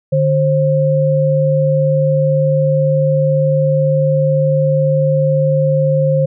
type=tone pair together; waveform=sine; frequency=149.01 / 531 Hz; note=D3 / C5; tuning=+25 / +25 cents; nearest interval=octave + minor seventh; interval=2200 cents; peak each=-13 dBFS; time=0.12-6.26 s; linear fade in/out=10 ms; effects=none